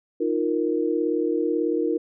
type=chord; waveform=sine; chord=Eb suspended second; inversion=none; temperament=equal; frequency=311.1 / 349.2 / 466.2 Hz; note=Eb4 / F4 / Bb4; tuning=0 / 0 / 0 cents; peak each=-25 dBFS; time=0.2-1.98 s; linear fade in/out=10 ms; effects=none